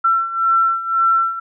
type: beating tone pair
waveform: sine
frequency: 1346 / 1347.9 Hz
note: E6 / E6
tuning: +36 / +38 cents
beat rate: 1.9 Hz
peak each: -19 / -15 dBFS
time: 0.04-1.4 s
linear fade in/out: 10 ms
effects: none